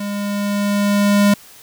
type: tone with level ramp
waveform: square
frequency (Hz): 203.4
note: G#3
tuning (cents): -36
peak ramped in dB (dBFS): -23 to -10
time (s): 0-1.34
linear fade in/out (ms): 5
effects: white hiss -43 dBFS RMS until 1.62 s